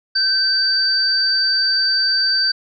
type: tone pair together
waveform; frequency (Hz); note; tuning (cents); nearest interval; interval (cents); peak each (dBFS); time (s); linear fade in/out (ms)
sine; 1545 / 4633; G6 / D8; -26 / -24; octave + perfect fifth; 1902; -21 / -15; 0.15-2.52; 10
effects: none